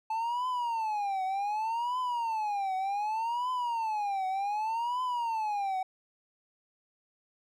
triangle tone with vibrato, 873 Hz, A5, 14 cents flat, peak -27 dBFS, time 0.1-5.83 s, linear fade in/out 5 ms, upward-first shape triangle, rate 0.66 Hz, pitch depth 270 cents each way, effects none

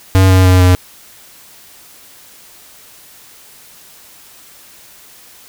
square tone with pitch steps, 94.6 / 93.3 / 92.01 / 90.75 Hz, F#2 / F#2 / F#2 / F#2, +39 / +15 / -9 / -33 cents, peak -6 dBFS, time 0.15-0.75 s, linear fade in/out 0 ms, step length 150 ms, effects white hiss -41 dBFS RMS until 5.48 s

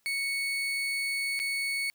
35% pulse tone with dropouts, 2217 Hz, C#7, in tune, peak -27 dBFS, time 0.06-1.9 s, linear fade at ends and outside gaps 0 ms, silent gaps 1.392-1.399 s, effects white hiss -72 dBFS RMS until 1.94 s

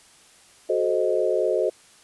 sine chord, F# diminished seventh, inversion none, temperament equal with one note detuned, 370 / 434.4 / 523.3 / 622.3 Hz, F#4 / A4 / C5 / Eb5, 0 / -22 / 0 / 0 cents, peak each -25 dBFS, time 0.69-1.7 s, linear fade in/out 10 ms, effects white hiss -53 dBFS RMS until 2.03 s + resampled to 24000 Hz

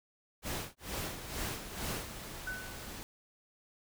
pink noise with tremolo, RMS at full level -37 dBFS, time 0.42-2.15 s, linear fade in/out 50 ms, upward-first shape sine, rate 2.2 Hz, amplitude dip 100%
pink noise, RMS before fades -45 dBFS, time 1.04-3.03 s, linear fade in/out 0 ms
sine tone with exponential decay, 1500 Hz, F#6, 23 cents sharp, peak -34 dBFS, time 2.47-2.98 s, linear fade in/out 5 ms, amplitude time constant 110 ms
effects none

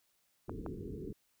white low-pass noise, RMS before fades -43 dBFS, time 0.48-1.13 s, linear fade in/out 5 ms, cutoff 440 Hz, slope 96 dB/octave
clicks, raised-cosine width 1 ms, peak -26 dBFS, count 2, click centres 0.495 / 0.663 s
effects white hiss -75 dBFS RMS until 1.4 s

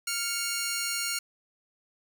10% pulse tone pair together, 1396.9 / 2217 Hz, F6 / C#7, 0 / 0 cents, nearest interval minor sixth, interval 800 cents, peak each -23 dBFS, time 0.07-1.19 s, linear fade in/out 5 ms, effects none

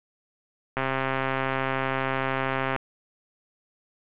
click train, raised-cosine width 0.5 ms, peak -11 dBFS, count 266, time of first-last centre 0.77-2.762 s, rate 133 Hz, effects resampled to 8000 Hz + 7-bit

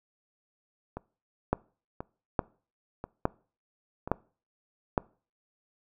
two click trains, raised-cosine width 1 ms, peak -22 / -10 dBFS, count 4 / 5, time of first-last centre 0.97-4.076 / 1.53-4.978 s, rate 0.966 / 1.16 Hz, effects noise-tail reverb RT60 0.4 s tail -23 dB re dry

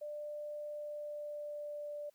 sine tone with pitch glide, 594 to 588.2 Hz, D5 to D5, +20 to +3 cents, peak -40 dBFS, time 0.01-2.1 s, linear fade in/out 10 ms, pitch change -17 cents, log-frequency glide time 0.67-1.99 s, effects white hiss -75 dBFS RMS until 2.14 s

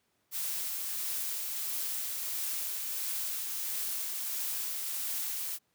blue noise with tremolo, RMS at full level -34 dBFS, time 0.31-5.59 s, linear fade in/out 50 ms, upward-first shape triangle, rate 1.5 Hz, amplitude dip 25%, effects pink hiss -75 dBFS RMS until 5.74 s + high-pass 100 Hz 12 dB/octave

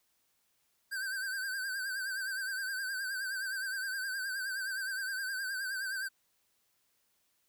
square tone with vibrato, 1557 Hz, G6, 12 cents flat, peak -35 dBFS, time 0.91-6.09 s, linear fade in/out 20 ms, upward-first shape triangle, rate 9.6 Hz, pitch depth 83 cents each way, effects white hiss -75 dBFS RMS until 7.48 s

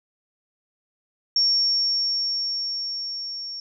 sine tone with level ramp, 5500 Hz, F8, 27 cents flat, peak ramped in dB -16 to -31 dBFS, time 1.36-3.6 s, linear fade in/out 2 ms, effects none

